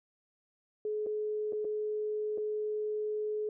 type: tone with dropouts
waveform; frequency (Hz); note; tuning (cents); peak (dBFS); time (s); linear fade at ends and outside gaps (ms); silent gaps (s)
sine; 425.2; G#4; +41; -31; 0.85-3.49; 2; 1.063-1.068 / 1.524-1.531 / 1.646-1.65 / 2.376-2.381
effects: none